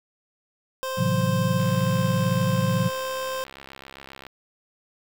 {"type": "tone", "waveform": "25% pulse", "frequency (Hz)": 523, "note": "C5", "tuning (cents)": -1, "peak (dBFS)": -23, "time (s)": [0.83, 3.44], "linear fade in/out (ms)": 0}
{"type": "chord", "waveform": "sine", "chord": "F# half-diminished seventh", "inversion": "first", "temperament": "just", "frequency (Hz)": [111, 133.2, 166.5, 185], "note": ["A2", "C3", "E3", "F#3"], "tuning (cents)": [16, 31, 18, 0], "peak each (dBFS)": -26, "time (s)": [0.97, 2.9], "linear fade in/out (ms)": 20}
{"type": "click train", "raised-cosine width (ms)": 0.3, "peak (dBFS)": -24, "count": 181, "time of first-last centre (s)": [1.6, 4.267], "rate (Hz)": 67.5}
{"effects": ["7-bit"]}